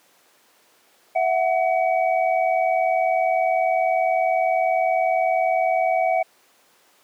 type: tone cluster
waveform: sine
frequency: 660 / 740 / 2270 Hz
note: E5 / F#5 / C#7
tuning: +2 / 0 / +41 cents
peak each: -20 / -20 / -29 dBFS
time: 1.15-6.23 s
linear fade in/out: 10 ms
effects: pink hiss -57 dBFS RMS until 7.03 s + high-pass 400 Hz 12 dB/octave